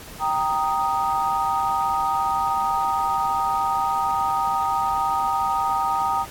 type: chord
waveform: sine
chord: Eb major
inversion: first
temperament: equal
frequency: 784 / 932.3 / 1244.5 Hz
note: G5 / Bb5 / Eb6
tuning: 0 / 0 / 0 cents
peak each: -24 dBFS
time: 0.19-6.26 s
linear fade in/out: 50 ms
effects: pink hiss -40 dBFS RMS until 6.3 s + AAC 64 kbps